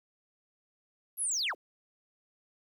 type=linear sweep; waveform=sine; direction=down; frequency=11760 to 196 Hz; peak=-27 dBFS; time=1.17-1.55 s; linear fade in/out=50 ms; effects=tanh soft clip ceiling -27 dBFS + 11-bit